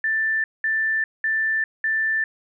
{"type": "tone bursts", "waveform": "sine", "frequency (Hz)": 1770, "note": "A6", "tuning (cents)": 10, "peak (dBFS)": -19, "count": 4, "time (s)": [0.04, 2.24], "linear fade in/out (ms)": 2, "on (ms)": 400, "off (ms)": 200, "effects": []}